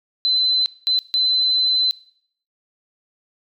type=tone bursts at uneven times; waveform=sine; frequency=4044 Hz; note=B7; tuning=40 cents sharp; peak=-15 dBFS; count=3; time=0.25-0.66 / 0.87-0.99 / 1.14-1.91 s; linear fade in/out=0 ms; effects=noise-tail reverb RT60 0.6 s tail -19 dB re dry